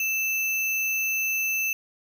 sine tone with sample-and-hold, 2641 Hz, E7, 3 cents sharp, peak -23 dBFS, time 0-1.73 s, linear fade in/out 2 ms, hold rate 8820 Hz, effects none

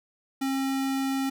square tone, 269.3 Hz, C#4, 50 cents flat, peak -26 dBFS, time 0.41-1.3 s, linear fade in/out 10 ms, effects none

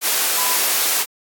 sine tone in noise, 999 Hz, B5, 20 cents sharp, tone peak -25 dBFS, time 0.35-0.6 s, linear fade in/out 50 ms, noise white, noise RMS -18 dBFS, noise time 0.01-1.06 s, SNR -10 dB, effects high-pass 400 Hz 12 dB/octave + AAC 64 kbps

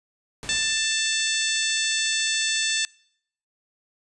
pink noise with exponential decay, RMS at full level -36 dBFS, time 0.43-1.26 s, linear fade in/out 0 ms, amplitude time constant 180 ms
harmonic tone, 886 Hz, A5, 12 cents sharp, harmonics 2 / 3 / 4 / 5 / 6 / 7 / 8 / 9, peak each -29 / -29 / -27 / -31 / -34 / -32 / -34 / -30 dBFS, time 0.49-2.85 s, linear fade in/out 0 ms
effects noise-tail reverb RT60 0.7 s tail -26 dB re dry + resampled to 22050 Hz

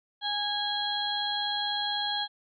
harmonic tone, 824 Hz, G#5, 14 cents flat, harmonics 1 / 2 / 4 / 5, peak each -33 / -37 / -31 / -34 dBFS, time 0.21-2.28 s, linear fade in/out 50 ms, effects none

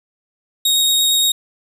sawtooth tone with vibrato, 3753 Hz, A#7, 11 cents sharp, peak -10 dBFS, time 0.65-1.32 s, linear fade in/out 5 ms, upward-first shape triangle, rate 8.7 Hz, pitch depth 9 cents each way, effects none

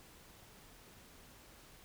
silence, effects pink hiss -59 dBFS RMS until 1.84 s

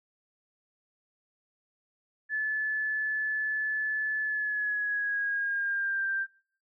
sine tone with pitch glide, 1731 to 1578.2 Hz, A6 to G6, -29 to +11 cents, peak -27 dBFS, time 2.29-6.27 s, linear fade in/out 50 ms, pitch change -160 cents, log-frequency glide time 4.21-6.06 s, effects noise-tail reverb RT60 0.6 s tail -25 dB re dry

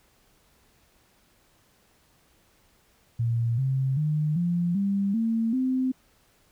sine tone with pitch steps, 116.54 / 133.1 / 152.01 / 173.61 / 198.27 / 226.4 / 258.6 Hz, A#2 / C3 / D#3 / F3 / G3 / A3 / C4, 0 / +30 / -40 / -10 / +20 / +50 / -20 cents, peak -22 dBFS, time 3.19-5.92 s, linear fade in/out 10 ms, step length 390 ms, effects pink hiss -63 dBFS RMS until 6.51 s

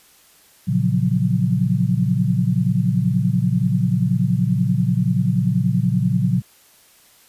sine chord, Gb major seventh, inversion first, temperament equal, 116.54 / 138.59 / 174.61 / 185 Hz, Bb2 / Db3 / F3 / Gb3, 0 / 0 / 0 / 0 cents, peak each -21 dBFS, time 0.67-6.42 s, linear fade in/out 20 ms, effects white hiss -52 dBFS RMS until 7.28 s + resampled to 32000 Hz

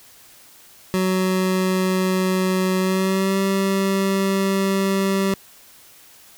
25% pulse tone with pitch glide, 186.5 to 194.2 Hz, F#3 to G3, +14 to -16 cents, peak -14 dBFS, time 0.94-5.34 s, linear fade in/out 0 ms, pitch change +70 cents, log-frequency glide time 2.79-3.39 s, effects white hiss -48 dBFS RMS until 6.37 s

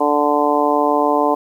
harmonic tone, 146.83 Hz, D3, in tune, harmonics 2 / 3 / 4 / 5 / 6 / 7, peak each -20 / -20 / -20 / -20 / -20 / -20 dBFS, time 0-1.35 s, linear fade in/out 10 ms, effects 8-bit

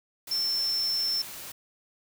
sine tone in noise, 5360 Hz, E8, 28 cents sharp, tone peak -25 dBFS, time 0.31-1.22 s, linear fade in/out 5 ms, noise white, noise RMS -41 dBFS, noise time 0.27-1.52 s, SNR +13 dB, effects none

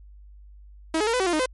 sawtooth tone with pitch steps, 320.6 / 424.7 / 459.7 / 502 / 380.1 / 348.8 / 308.6 / 512 Hz, E4 / G#4 / A#4 / B4 / F#4 / F4 / D#4 / C5, -48 / +39 / -24 / +28 / +47 / -2 / -14 / -38 cents, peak -17 dBFS, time 0.94-1.46 s, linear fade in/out 5 ms, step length 65 ms, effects added 50 Hz sine -44 dBFS peak until 1.53 s + MP3 48 kbps

